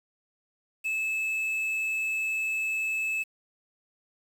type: tone with quantisation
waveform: triangle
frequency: 2609 Hz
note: E7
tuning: 18 cents flat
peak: -25 dBFS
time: 0.84-3.24 s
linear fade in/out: 20 ms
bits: 8
effects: none